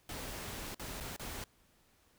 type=noise with dropouts; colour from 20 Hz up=pink; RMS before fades=-43 dBFS; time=0.09-1.44 s; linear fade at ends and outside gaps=2 ms; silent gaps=0.746-0.795 / 1.002-1.006 / 1.164-1.195 s; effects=pink hiss -69 dBFS RMS until 2.18 s